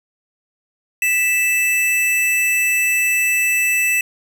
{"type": "tone pair together", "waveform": "square", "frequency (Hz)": [1975.5, 2637], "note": ["B6", "E7"], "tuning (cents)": [0, 0], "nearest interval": "perfect fourth", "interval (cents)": 500, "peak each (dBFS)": [-23, -16], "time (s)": [1.02, 4.01], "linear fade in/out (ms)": 2, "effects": []}